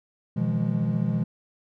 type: chord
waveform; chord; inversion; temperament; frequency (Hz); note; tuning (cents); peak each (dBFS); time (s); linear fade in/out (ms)
triangle; F half-diminished seventh; second; equal with one note detuned; 123.47 / 159.57 / 174.61 / 207.7; Cb3 / Eb3 / F3 / Ab3; 0 / +44 / 0 / 0; -26; 0.36-1.24; 10
effects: none